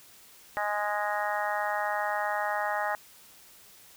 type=harmonic tone; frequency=207.7 Hz; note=G#3; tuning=in tune; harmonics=3 / 4 / 5 / 6 / 7 / 8 / 9; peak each=-34 / -31 / -38 / -36 / -39 / -38 / -35 dBFS; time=0.57-2.95 s; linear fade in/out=0 ms; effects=white hiss -54 dBFS RMS until 3.96 s